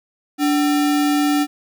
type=tone with sample-and-hold; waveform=sine; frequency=291.6 Hz; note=D4; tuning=12 cents flat; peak=-14 dBFS; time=0.38-1.47 s; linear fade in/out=50 ms; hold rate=1050 Hz; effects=none